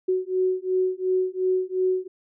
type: beating tone pair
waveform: sine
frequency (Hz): 370 / 372.8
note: F#4 / F#4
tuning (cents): 0 / +13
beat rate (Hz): 2.8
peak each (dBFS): -24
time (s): 0.08-2.08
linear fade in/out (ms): 10
effects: none